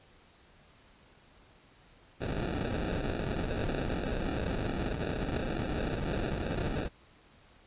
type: noise with sample-and-hold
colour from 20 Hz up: pink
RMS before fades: -33 dBFS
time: 2.2-6.89 s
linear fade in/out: 20 ms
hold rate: 1050 Hz
effects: pink hiss -60 dBFS RMS until 7.66 s + resampled to 8000 Hz